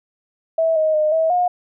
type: tone with pitch steps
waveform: sine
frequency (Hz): 651 / 627 / 613 / 645 / 717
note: E5 / D#5 / D#5 / E5 / F5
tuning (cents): -22 / +13 / -26 / -38 / +45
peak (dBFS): -14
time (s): 0.58-1.48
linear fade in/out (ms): 5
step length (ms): 180
effects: none

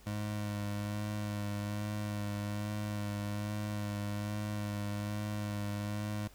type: tone with vibrato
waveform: 25% pulse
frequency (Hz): 103.83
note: G#2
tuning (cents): 0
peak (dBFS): -31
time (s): 0.06-6.28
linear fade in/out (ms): 10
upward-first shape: sine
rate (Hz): 1.2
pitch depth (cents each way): 20
effects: added 50 Hz sine -60 dBFS peak until 6.34 s + pink hiss -60 dBFS RMS until 6.34 s

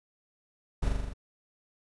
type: noise with echo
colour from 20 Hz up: brown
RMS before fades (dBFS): -28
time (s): 0.82-0.89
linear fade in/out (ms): 10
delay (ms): 41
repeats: 6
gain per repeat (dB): -2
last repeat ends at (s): 1.136
effects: resampled to 24000 Hz

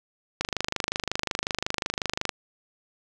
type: click train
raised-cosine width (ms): 0.2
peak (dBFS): -8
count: 49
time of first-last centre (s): 0.41-2.292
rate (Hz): 25.5
effects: none

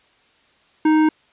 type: tone with hard clipping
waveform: sine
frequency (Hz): 311.1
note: D#4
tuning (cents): 0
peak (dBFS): -14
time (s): 0.85-1.09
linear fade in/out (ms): 5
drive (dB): 12
effects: white hiss -57 dBFS RMS until 1.32 s + resampled to 8000 Hz

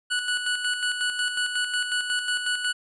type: tone with tremolo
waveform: 25% pulse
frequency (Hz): 1475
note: F#6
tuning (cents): -6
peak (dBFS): -19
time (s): 0.1-2.73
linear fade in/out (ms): 20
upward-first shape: square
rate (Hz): 5.5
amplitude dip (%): 50
effects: resampled to 24000 Hz

